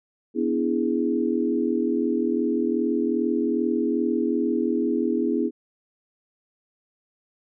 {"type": "chord", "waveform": "sine", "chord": "E dominant seventh", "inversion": "second", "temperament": "equal with one note detuned", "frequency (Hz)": [246.9, 289.3, 329.6, 415.3], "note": ["B3", "D4", "E4", "G#4"], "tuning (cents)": [0, -26, 0, 0], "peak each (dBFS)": [-25, -28, -25, -27], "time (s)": [0.34, 5.51], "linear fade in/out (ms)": 50, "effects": []}